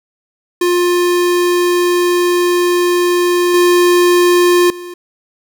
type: tone with level steps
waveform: square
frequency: 353.2 Hz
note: F4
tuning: 20 cents sharp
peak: -11 / -8 / -27 dBFS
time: 0.61-4.94 s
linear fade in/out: 5 ms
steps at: 3.54 / 4.7 s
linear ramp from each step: 2 ms
effects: 8-bit